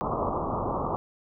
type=low-pass noise; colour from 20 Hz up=white; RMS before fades=-29 dBFS; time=0.01-0.96 s; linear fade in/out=0 ms; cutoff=1200 Hz; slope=96 dB/octave; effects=none